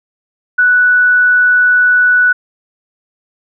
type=tone; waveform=sine; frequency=1480 Hz; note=F#6; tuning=in tune; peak=-6 dBFS; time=0.58-2.33 s; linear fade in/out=10 ms; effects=none